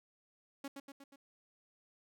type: tone with echo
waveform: sawtooth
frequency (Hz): 277.2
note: C#4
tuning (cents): 0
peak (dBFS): -37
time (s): 0.64-0.68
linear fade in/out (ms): 5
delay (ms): 120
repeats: 4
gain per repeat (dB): -4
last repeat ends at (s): 1.16
effects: none